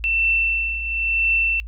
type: tone with tremolo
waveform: sine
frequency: 2682 Hz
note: E7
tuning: 29 cents sharp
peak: -15 dBFS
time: 0.04-1.6 s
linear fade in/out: 0 ms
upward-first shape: triangle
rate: 0.97 Hz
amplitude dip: 70%
effects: noise-tail reverb RT60 0.1 s tail -25 dB re dry + added 55 Hz sine -30 dBFS peak until 1.67 s